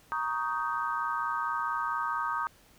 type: chord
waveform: sine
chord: Eb dominant seventh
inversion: second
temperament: just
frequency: 933.4 / 1120.1 / 1244.5 / 1555.6 Hz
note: Bb5 / Db6 / Eb6 / G6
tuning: +2 / +18 / 0 / -14 cents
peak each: -34 / -36 / -32 / -36 dBFS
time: 0.12-2.47 s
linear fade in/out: 0 ms
effects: pink hiss -60 dBFS RMS until 2.78 s

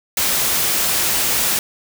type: noise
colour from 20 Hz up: white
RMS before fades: -18 dBFS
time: 0.17-1.59 s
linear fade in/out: 2 ms
effects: none

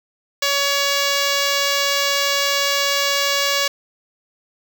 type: tone with notch filter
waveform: 5% pulse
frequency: 563 Hz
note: C#5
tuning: 27 cents sharp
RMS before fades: -19 dBFS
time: 0.42-3.68 s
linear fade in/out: 5 ms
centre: 9200 Hz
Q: 1.6
effects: 7-bit

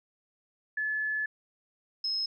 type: tone pair in turn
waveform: sine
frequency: 1723 / 5163 Hz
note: A6 / E8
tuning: -37 / -37 cents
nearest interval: octave + perfect fifth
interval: 1900 cents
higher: second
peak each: -28 dBFS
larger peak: neither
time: 0.77-1.26 / 2.04-2.26 s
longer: first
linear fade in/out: 5 ms
effects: none

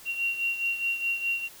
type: beating tone pair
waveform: sine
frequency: 2751 / 2755.8 Hz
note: F7 / F7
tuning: -27 / -24 cents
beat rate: 4.8 Hz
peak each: -27 / -33 dBFS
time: 0.05-1.49 s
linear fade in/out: 50 ms
effects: white hiss -49 dBFS RMS until 1.6 s

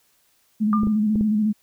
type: tone with vibrato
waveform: sine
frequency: 212.9 Hz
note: G#3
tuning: 43 cents sharp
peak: -17 dBFS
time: 0.6-1.53 s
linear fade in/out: 20 ms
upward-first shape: square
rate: 14 Hz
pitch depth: 39 cents each way
type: tone with exponential decay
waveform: sine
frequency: 1200 Hz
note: D6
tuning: 37 cents sharp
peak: -18 dBFS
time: 0.73-0.98 s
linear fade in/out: 1 ms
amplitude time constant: 53 ms
type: clicks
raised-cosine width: 3 ms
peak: -15 dBFS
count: 4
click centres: 0.834 / 0.871 / 1.157 / 1.21 s
effects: white hiss -63 dBFS RMS until 1.62 s

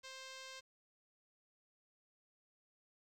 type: tone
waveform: 5% pulse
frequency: 526 Hz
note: C5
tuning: 9 cents sharp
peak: -37 dBFS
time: 0.03-0.61 s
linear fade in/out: 20 ms
effects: low-pass 8000 Hz 12 dB/octave + 12-bit

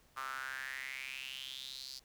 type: tone with high-pass filter sweep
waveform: sawtooth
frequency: 132.4 Hz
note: C3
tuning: 21 cents sharp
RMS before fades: -44 dBFS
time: 0.16-2 s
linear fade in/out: 20 ms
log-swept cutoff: 1200 to 4800 Hz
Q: 6.3
effects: pink hiss -68 dBFS RMS until 2.04 s

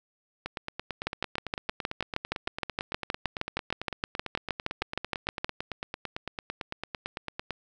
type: two click trains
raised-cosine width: 0.3 ms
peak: -12 / -17 dBFS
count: 29 / 64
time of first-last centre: 1.07-5.445 / 0.46-7.507 s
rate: 6.4 / 8.94 Hz
effects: none

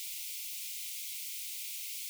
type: high-pass noise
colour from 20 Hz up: white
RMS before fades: -41 dBFS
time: 0-2.09 s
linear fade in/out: 0 ms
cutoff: 2100 Hz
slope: 96 dB/octave
effects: none

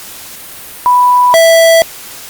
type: tone pair in turn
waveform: sine / square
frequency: 987.8 / 659.3 Hz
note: B5 / E5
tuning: 0 / 0 cents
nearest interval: perfect fifth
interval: 700 cents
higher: first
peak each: -4 dBFS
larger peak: neither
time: 0.86-1.34 / 1.34-1.82 s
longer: neither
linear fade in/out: 0 ms
effects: white hiss -29 dBFS RMS until 2.29 s + Opus 48 kbps

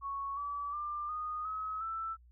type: tone with pitch steps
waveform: sine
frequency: 1108.7 / 1149.1 / 1191 / 1234.5 / 1279.5 / 1326.1 Hz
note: C#6 / D6 / D6 / D#6 / D#6 / E6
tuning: 0 / -38 / +24 / -14 / +48 / +10 cents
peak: -35 dBFS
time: 0.01-2.17 s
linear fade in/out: 50 ms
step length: 360 ms
effects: added 60 Hz sine -57 dBFS peak until 2.31 s

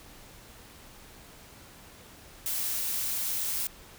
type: noise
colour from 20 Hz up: blue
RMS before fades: -31 dBFS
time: 2.46-3.67 s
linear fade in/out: 0 ms
effects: pink hiss -51 dBFS RMS until 3.98 s

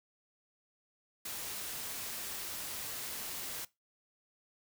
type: noise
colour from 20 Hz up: white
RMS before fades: -41 dBFS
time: 1.25-3.65 s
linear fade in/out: 5 ms
effects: noise-tail reverb RT60 0.2 s tail -20 dB re dry

